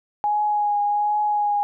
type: tone with vibrato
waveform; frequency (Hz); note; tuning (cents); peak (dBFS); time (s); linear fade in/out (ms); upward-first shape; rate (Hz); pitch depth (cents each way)
sine; 830.6; G#5; 0; -18; 0.24-1.63; 0; triangle; 1.3; 22
effects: none